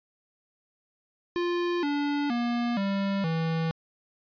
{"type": "tone with pitch steps", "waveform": "square", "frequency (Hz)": [349.2, 288.6, 238.5, 197.12, 162.91], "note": ["F4", "D4", "A#3", "G3", "E3"], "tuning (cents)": [0, -30, 40, 10, -20], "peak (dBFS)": -26, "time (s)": [1.36, 3.71], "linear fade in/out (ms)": 0, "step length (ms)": 470, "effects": ["resampled to 11025 Hz"]}